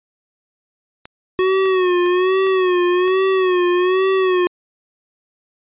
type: clicks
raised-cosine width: 0.3 ms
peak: -19 dBFS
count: 5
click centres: 1.055 / 1.657 / 2.062 / 2.468 / 3.079 s
type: tone with vibrato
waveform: square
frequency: 368.4 Hz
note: F#4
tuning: 7 cents flat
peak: -14 dBFS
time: 1.39-4.47 s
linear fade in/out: 0 ms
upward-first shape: sine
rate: 1.2 Hz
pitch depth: 69 cents each way
effects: resampled to 8000 Hz